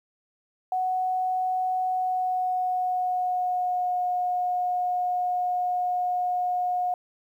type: tone with pitch glide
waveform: sine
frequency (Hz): 741 to 722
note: F#5 to F#5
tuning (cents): +2 to -43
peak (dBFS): -23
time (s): 0.72-6.94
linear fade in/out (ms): 2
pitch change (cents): -45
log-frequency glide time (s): 1.86-4.05
effects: 10-bit